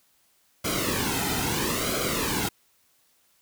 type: noise with flanger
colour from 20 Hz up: pink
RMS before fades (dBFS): -27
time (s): 0.64-2.49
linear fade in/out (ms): 10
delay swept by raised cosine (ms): 1.1 to 1.81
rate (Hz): 0.76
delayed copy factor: -0.75
effects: white hiss -65 dBFS RMS until 3.41 s